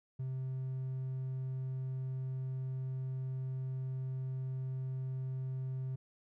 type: tone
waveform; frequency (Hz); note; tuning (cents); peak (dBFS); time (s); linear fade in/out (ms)
triangle; 130.81; C3; 0; -33; 0.19-5.96; 10
effects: tanh soft clip ceiling -29 dBFS